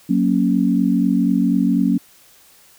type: chord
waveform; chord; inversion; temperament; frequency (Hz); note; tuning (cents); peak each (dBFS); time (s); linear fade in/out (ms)
sine; F# major; none; equal; 185 / 233.1 / 277.2; F#3 / A#3 / C#4; 0 / 0 / 0; -18; 0.09-1.98; 10
effects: white hiss -50 dBFS RMS until 2.78 s